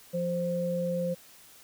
sine tone pair together, 174.61 / 523.2 Hz, F3 / C5, 0 / 0 cents, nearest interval octave + perfect fifth, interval 1900 cents, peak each -31 / -29 dBFS, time 0.13-1.15 s, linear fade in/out 20 ms, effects white hiss -54 dBFS RMS until 1.63 s

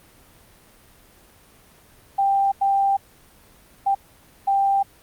sine tone bursts at uneven times, 789 Hz, G5, 11 cents sharp, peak -16 dBFS, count 4, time 2.18-2.52 / 2.61-2.97 / 3.86-3.95 / 4.47-4.83 s, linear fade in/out 10 ms, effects pink hiss -52 dBFS RMS until 5.02 s + Opus 32 kbps

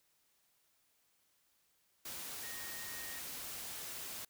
sine tone in noise, 1863 Hz, A#6, 2 cents flat, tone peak -50 dBFS, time 2.43-3.19 s, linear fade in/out 5 ms, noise white, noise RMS -45 dBFS, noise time 2.05-4.25 s, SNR -8 dB, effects white hiss -75 dBFS RMS until 4.29 s

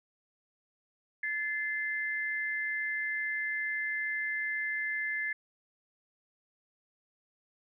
sine tone pair together, 1733.7 / 2076 Hz, A6 / C7, -26 / -14 cents, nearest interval minor third, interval 312 cents, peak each -33 / -34 dBFS, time 1.23-5.33 s, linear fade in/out 5 ms, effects none

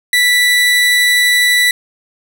30% pulse tone, 1968 Hz, B6, 7 cents flat, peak -6 dBFS, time 0.13-1.71 s, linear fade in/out 2 ms, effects none

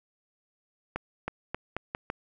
accelerating click train, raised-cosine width 0.5 ms, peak -16 dBFS, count 6, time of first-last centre 0.96-2.101 s, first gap 320 ms, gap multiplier 0.83, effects none

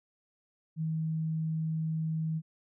sine tone, 159.4 Hz, D#3, 42 cents sharp, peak -29 dBFS, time 0.76-2.42 s, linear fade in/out 50 ms, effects none

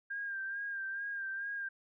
sine tone with vibrato, 1600 Hz, G6, 35 cents sharp, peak -36 dBFS, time 0.1-1.69 s, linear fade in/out 10 ms, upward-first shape sine, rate 2.3 Hz, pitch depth 40 cents each way, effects none

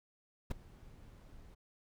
brown noise with ADSR envelope, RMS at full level -32 dBFS, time 0.5-1.55 s, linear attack 14 ms, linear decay 9 ms, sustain -23 dB, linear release 13 ms, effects none

